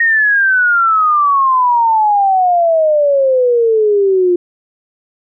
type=exponential sweep; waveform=sine; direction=down; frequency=1872 to 349.2 Hz; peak=-8 dBFS; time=0-4.36 s; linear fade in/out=5 ms; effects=none